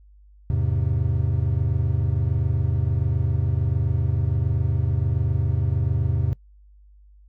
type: chord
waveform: triangle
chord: E augmented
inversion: none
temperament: equal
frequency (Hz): 82.41 / 103.83 / 130.81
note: E2 / G#2 / B#2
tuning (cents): 0 / 0 / 0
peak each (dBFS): -22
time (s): 0.5-6.33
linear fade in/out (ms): 0
effects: noise-tail reverb RT60 0.1 s tail -23 dB re dry + added 50 Hz sine -48 dBFS peak until 7.28 s